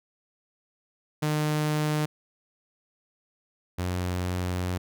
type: tone pair in turn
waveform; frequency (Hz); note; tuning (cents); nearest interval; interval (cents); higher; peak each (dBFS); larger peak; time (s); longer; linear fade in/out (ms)
sawtooth; 151.8 / 90.26; D#3 / F#2; -42 / -42; major sixth; 900; first; -20 / -23; first; 1.22-2.06 / 3.78-4.78; second; 10
effects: none